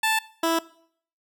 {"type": "tone pair in turn", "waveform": "15% pulse", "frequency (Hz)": [880, 329.6], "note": ["A5", "E4"], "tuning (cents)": [0, 0], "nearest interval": "octave + perfect fourth", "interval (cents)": 1700, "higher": "first", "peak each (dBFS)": -14, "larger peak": "neither", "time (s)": [[0.03, 0.19], [0.43, 0.59]], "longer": "neither", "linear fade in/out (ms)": 5, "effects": ["noise-tail reverb RT60 0.6 s tail -20 dB re dry"]}